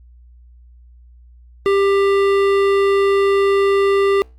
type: tone with hard clipping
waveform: triangle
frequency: 395.8 Hz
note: G4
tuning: 17 cents sharp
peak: -14 dBFS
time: 1.66-4.22 s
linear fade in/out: 0 ms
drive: 18 dB
effects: added 60 Hz sine -42 dBFS peak until 4.38 s + Opus 48 kbps